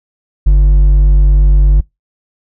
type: tone with hard clipping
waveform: sine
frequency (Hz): 48.59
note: G1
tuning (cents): -15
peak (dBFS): -5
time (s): 0.46-1.81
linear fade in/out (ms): 10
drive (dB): 4
effects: noise-tail reverb RT60 0.2 s tail -26 dB re dry